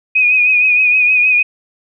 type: tone with vibrato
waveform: sine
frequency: 2489 Hz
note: D#7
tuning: in tune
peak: -8 dBFS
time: 0.15-1.43 s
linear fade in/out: 10 ms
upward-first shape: triangle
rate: 6.4 Hz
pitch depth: 49 cents each way
effects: none